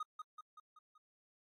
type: tone with echo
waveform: triangle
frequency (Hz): 1244.5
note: D#6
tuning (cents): 0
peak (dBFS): -36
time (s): 0-0.03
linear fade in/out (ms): 5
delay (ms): 190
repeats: 5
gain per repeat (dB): -5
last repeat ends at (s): 0.98
effects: AAC 48 kbps